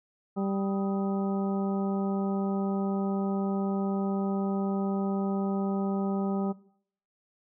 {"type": "harmonic tone with a mistuned harmonic", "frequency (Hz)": 196, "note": "G3", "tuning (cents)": 0, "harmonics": [1, 2, 3, 4, 5, 6], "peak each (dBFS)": [-28, -34, -39, -38, -47, -43], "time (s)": [0.36, 6.53], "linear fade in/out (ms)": 20, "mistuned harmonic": 6, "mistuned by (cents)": 110, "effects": ["noise-tail reverb RT60 0.6 s tail -19 dB re dry"]}